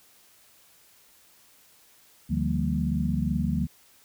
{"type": "tone cluster", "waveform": "sine", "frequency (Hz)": [75.1, 149.9, 173.3, 195.7, 232], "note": ["D2", "D3", "F3", "G3", "A#3"], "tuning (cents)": [39, 36, -13, -3, -8], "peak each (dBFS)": -30, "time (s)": [2.29, 3.67], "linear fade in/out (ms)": 20, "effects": ["white hiss -58 dBFS RMS until 4.04 s"]}